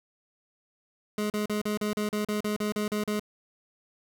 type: tone bursts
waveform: 25% pulse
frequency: 210 Hz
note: G#3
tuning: 19 cents sharp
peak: -23 dBFS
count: 13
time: 1.18-3.196 s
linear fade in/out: 2 ms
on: 120 ms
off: 38 ms
effects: none